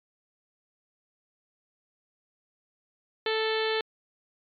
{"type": "harmonic tone with a mistuned harmonic", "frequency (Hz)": 440, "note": "A4", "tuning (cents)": 0, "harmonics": [1, 2, 3, 4, 5, 6, 7, 8, 9, 10], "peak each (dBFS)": [-27, -35, -38, -34, -38, -39, -37, -37, -39, -43], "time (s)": [3.26, 3.81], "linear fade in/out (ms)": 2, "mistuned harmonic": 9, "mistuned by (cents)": 33, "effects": ["MP3 96 kbps"]}